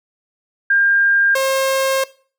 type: tone pair in turn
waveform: sine / sawtooth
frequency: 1603 / 534.9 Hz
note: G6 / C5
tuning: +38 / +38 cents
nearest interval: octave + perfect fifth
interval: 1900 cents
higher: first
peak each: -11 dBFS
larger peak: neither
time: 0.7-1.35 / 1.35-2.04 s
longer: second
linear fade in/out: 5 ms
effects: noise-tail reverb RT60 0.4 s tail -19 dB re dry